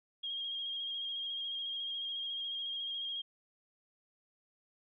sine tone with vibrato, 3243 Hz, G#7, 42 cents flat, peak -36 dBFS, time 0.23-3.22 s, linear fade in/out 10 ms, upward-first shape square, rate 14 Hz, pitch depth 21 cents each way, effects none

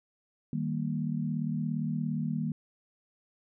sine chord, Eb major, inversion none, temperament equal, 155.56 / 196 / 233.1 Hz, Eb3 / G3 / Bb3, 0 / 0 / 0 cents, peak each -32 / -35 / -33 dBFS, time 0.53-2.52 s, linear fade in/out 2 ms, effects none

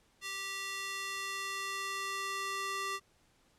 square tone with high-pass filter sweep, 391.1 Hz, G4, 4 cents flat, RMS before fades -38 dBFS, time 0.21-3 s, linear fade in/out 50 ms, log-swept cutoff 2100 to 1000 Hz, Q 0.99, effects pink hiss -69 dBFS RMS until 3.58 s + low-pass 10000 Hz 12 dB/octave

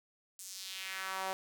sawtooth tone with high-pass filter sweep, 190.2 Hz, F#3, 48 cents sharp, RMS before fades -41 dBFS, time 0.39-1.33 s, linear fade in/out 0 ms, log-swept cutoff 8000 to 660 Hz, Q 1.8, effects none

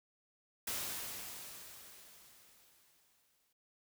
white noise with exponential decay, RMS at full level -38 dBFS, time 0.67-3.53 s, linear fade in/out 5 ms, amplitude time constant 620 ms, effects none

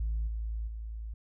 sine tone with level steps, 55 Hz, A1, in tune, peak -27 / -31 / -36 dBFS, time 0-1.14 s, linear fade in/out 5 ms, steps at 0.27 / 0.67 s, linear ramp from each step 10 ms, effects tanh soft clip ceiling -26 dBFS

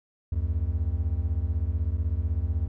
triangle beating tone pair, 71.7 / 87.7 Hz, D2 / F2, -41 / +8 cents, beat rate 16 Hz, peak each -25 / -25 dBFS, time 0.32-2.68 s, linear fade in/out 5 ms, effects none

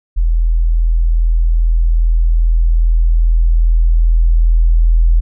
sine tone with level ramp, 41.23 Hz, E1, 1 cent sharp, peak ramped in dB -9 to -6 dBFS, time 0.16-5.21 s, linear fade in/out 20 ms, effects none

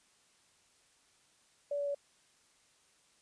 sine tone with pitch steps, 575 / 571.7 / 568.4 Hz, D5 / D5 / C#5, -37 / -47 / +43 cents, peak -32 dBFS, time 1.71-1.947 s, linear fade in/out 5 ms, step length 79 ms, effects white hiss -68 dBFS RMS until 3.21 s + resampled to 22050 Hz

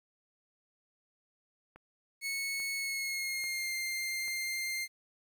click train, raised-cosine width 0.5 ms, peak -37 dBFS, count 4, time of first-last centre 1.76-4.281 s, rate 1.19 Hz
sawtooth tone with pitch glide, 2202 to 2103 Hz, C#7 to C7, -12 to +8 cents, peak -30 dBFS, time 2.21-4.88 s, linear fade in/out 50 ms, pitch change -80 cents, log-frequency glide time 2.76-3.74 s
effects 11-bit

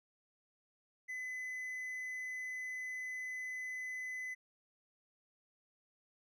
triangle tone, 2016 Hz, B6, 35 cents sharp, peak -38 dBFS, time 1.08-4.35 s, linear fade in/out 20 ms, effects none

